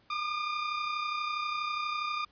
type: tone pair together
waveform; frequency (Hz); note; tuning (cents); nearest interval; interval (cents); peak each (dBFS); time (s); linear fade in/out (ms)
sawtooth; 1200 / 1232.3; D6 / D#6; +37 / -17; unison; 46; -28 / -34; 0.1-2.25; 5
effects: pink hiss -65 dBFS RMS until 2.31 s + resampled to 11025 Hz